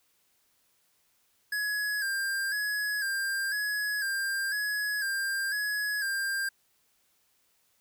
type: tone with vibrato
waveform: square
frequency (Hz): 1637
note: G#6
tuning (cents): -25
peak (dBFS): -29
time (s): 1.52-6.49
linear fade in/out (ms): 5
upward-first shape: square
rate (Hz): 1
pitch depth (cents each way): 47
effects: white hiss -70 dBFS RMS until 7.8 s